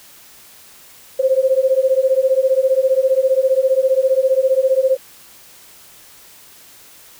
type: beating tone pair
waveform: sine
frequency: 519 / 534 Hz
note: C5 / C5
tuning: -14 / +35 cents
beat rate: 15 Hz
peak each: -15 dBFS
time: 1.19-4.97 s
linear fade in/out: 10 ms
effects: white hiss -44 dBFS RMS until 7.19 s